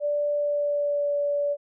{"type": "tone with pitch glide", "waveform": "sine", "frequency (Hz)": [585, 576.6], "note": ["D5", "D5"], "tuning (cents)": [-7, -32], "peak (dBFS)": -22, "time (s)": [0, 1.57], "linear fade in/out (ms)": 50, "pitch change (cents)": -25, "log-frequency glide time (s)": [0.31, 1.15], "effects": []}